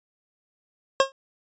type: tone with exponential decay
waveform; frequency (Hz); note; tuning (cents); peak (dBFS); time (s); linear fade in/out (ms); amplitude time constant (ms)
25% pulse; 539; C#5; -49; -8; 1-1.12; 1; 24
effects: resampled to 16000 Hz